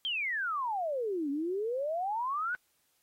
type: exponential two-way sweep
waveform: sine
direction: down then up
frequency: 3249 to 273.4 to 1520 Hz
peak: -30 dBFS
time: 0.05-2.55 s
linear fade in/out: 0 ms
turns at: 1.3 s
effects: white hiss -73 dBFS RMS until 3.02 s + AAC 48 kbps

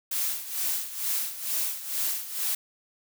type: noise with tremolo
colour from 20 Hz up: blue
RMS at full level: -27 dBFS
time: 0.11-2.55 s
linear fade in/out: 5 ms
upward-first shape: sine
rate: 2.2 Hz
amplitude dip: 75%
effects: none

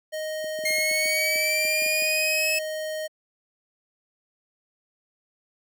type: tone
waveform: square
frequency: 622.3 Hz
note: D#5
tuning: in tune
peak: -29 dBFS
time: 0.12-3.08 s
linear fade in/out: 20 ms
type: clicks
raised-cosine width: 3 ms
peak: -26 dBFS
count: 12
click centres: 0.443 / 0.589 / 0.638 / 0.706 / 0.784 / 0.913 / 1.058 / 1.358 / 1.651 / 1.821 / 1.862 / 2.022 s
type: linear sweep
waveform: sawtooth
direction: up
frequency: 2128 to 2600 Hz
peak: -19 dBFS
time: 0.65-2.59 s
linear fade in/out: 5 ms
effects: high-pass 300 Hz 12 dB/octave

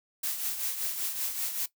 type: noise with tremolo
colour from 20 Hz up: blue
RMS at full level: -30 dBFS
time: 0.23-1.66 s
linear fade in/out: 5 ms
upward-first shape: triangle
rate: 5.2 Hz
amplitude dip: 60%
effects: noise-tail reverb RT60 0.1 s tail -17 dB re dry

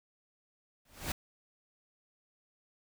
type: noise with exponential growth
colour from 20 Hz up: pink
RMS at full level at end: -31 dBFS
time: 0.85-1.12 s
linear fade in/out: 5 ms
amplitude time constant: 58 ms
effects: none

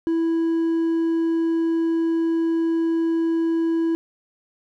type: tone with hard clipping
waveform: triangle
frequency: 329.6 Hz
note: E4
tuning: in tune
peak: -19 dBFS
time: 0.07-3.95 s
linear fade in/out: 0 ms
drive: 5 dB
effects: none

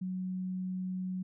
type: tone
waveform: sine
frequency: 185 Hz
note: F#3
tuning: in tune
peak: -33 dBFS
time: 0.01-1.23 s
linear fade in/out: 10 ms
effects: none

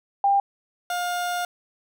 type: tone pair in turn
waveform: sine / 30% pulse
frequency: 797 / 709.5 Hz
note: G5 / F5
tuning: +28 / +27 cents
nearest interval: major second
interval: 201 cents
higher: first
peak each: -16 / -22 dBFS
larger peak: first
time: 0.24-0.4 / 0.9-1.45 s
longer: second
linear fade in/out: 2 ms
effects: none

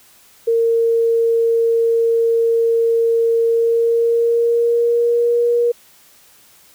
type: tone with pitch glide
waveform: sine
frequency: 460 to 475.4 Hz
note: A#4 to A#4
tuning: -23 to +34 cents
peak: -12 dBFS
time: 0.47-5.72 s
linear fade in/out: 10 ms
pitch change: +57 cents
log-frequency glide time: 3.45-5.47 s
effects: white hiss -49 dBFS RMS until 6.74 s

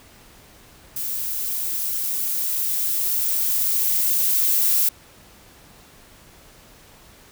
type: noise with level ramp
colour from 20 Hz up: violet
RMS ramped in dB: -27 to -18 dBFS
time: 0.96-4.89 s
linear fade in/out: 5 ms
effects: pink hiss -49 dBFS RMS until 7.31 s

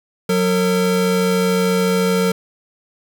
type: tone pair together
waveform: square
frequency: 183 / 455.3 Hz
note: F#3 / A#4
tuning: -19 / -41 cents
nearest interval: octave + major third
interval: 1578 cents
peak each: -18 / -18 dBFS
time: 0.29-2.32 s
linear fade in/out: 5 ms
effects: none

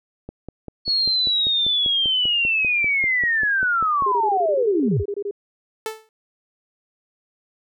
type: click train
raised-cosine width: 2 ms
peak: -20 dBFS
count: 20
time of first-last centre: 0.29-4.023 s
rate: 5.09 Hz
type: linear sweep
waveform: sine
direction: down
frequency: 4387 to 53.8 Hz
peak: -17 dBFS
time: 0.85-5.04 s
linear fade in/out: 50 ms
type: tone bursts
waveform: sine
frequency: 404.7 Hz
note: G#4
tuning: 45 cents flat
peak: -23 dBFS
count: 15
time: 4.06-5.311 s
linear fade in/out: 5 ms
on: 61 ms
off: 24 ms
type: tone with exponential decay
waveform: sawtooth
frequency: 438.9 Hz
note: A4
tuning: 4 cents flat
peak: -18 dBFS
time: 5.86-6.09 s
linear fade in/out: 1 ms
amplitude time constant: 48 ms
effects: none

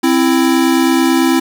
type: tone pair together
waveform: square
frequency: 262.9 / 331.9 Hz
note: C4 / E4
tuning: +8 / +12 cents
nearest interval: major third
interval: 404 cents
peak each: -13 dBFS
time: 0.03-1.4 s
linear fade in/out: 10 ms
effects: 7-bit

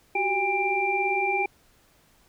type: tone cluster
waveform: sine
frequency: 369.1 / 386.6 / 809 / 2363 Hz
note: F#4 / G4 / G#5 / D7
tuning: -4 / -24 / -46 / +10 cents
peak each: -33 / -30 / -26 / -26 dBFS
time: 0.15-1.46 s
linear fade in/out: 5 ms
effects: pink hiss -61 dBFS RMS until 2.28 s

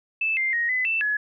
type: tone with pitch steps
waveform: sine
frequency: 2632 / 2100 / 1876 / 2014 / 2662 / 1695 Hz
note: E7 / C7 / A#6 / B6 / E7 / G#6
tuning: -3 / +6 / +11 / +33 / +16 / +35 cents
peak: -21 dBFS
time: 0.21-1.17 s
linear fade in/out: 5 ms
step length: 160 ms
effects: none

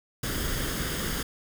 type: noise with comb filter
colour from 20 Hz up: pink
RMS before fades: -30 dBFS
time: 0.23-1.23 s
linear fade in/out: 5 ms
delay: 0.6 ms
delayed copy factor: +0.55
effects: none

